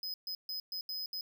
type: tone bursts at uneven times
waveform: square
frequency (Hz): 5040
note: D#8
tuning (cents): +21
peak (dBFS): -37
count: 6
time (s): 0.03-0.14 / 0.27-0.35 / 0.49-0.6 / 0.72-0.81 / 0.89-1.06 / 1.13-1.21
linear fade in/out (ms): 2
effects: none